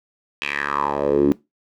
10% pulse tone with band-pass filter sweep, 71.6 Hz, D2, 43 cents flat, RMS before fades -20 dBFS, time 0.42-1.32 s, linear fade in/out 0 ms, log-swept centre 2800 to 280 Hz, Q 4.5, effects noise-tail reverb RT60 0.2 s tail -20 dB re dry

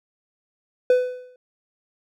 triangle tone with exponential decay, 501 Hz, B4, 25 cents sharp, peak -9 dBFS, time 0.9-1.36 s, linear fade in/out 2 ms, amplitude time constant 100 ms, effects none

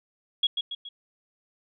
sine tone with echo, 3322 Hz, G#7, in tune, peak -19 dBFS, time 0.43-0.47 s, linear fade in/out 5 ms, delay 140 ms, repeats 3, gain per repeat -6 dB, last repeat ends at 0.89 s, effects none

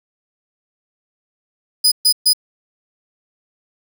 sawtooth tone bursts, 4978 Hz, D#8, in tune, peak -7 dBFS, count 3, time 1.84-2.334 s, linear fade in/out 10 ms, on 78 ms, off 130 ms, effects none

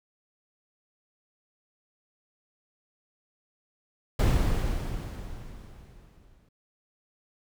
brown noise with exponential decay, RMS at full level -20 dBFS, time 4.19-6.49 s, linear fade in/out 5 ms, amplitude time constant 500 ms, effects none

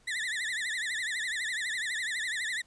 35% pulse tone with vibrato, 1873 Hz, A#6, 8 cents sharp, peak -29 dBFS, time 0.07-2.62 s, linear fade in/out 10 ms, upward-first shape triangle, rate 12 Hz, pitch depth 190 cents each way, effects pink hiss -64 dBFS RMS until 2.66 s + resampled to 22050 Hz

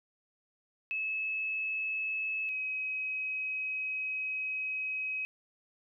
sine tone pair in turn, 2593 / 2540 Hz, E7 / D#7, -29 / +35 cents, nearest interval unison, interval 36 cents, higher first, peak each -31 / -32 dBFS, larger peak first, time 0.91-2.49 / 2.49-5.25 s, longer second, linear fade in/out 0 ms, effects none

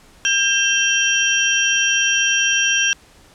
sine tone cluster, 1601 / 2704 / 3154 / 5730 Hz, G6 / E7 / G7 / F8, +36 / +43 / +10 / +44 cents, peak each -20 dBFS, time 0.25-2.93 s, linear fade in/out 0 ms, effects pink hiss -49 dBFS RMS until 3.34 s + low-pass 10000 Hz 12 dB/octave

